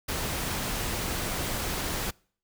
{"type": "noise", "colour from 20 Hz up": "pink", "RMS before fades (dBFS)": -31, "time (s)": [0.08, 2.11], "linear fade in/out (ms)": 10, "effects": ["noise-tail reverb RT60 0.5 s tail -26 dB re dry"]}